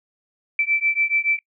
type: beating tone pair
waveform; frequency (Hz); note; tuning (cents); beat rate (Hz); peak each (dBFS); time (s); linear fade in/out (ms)
sine; 2324 / 2331; D7 / D7; -19 / -14; 7; -21; 0.59-1.39; 2
effects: noise-tail reverb RT60 0.1 s tail -26 dB re dry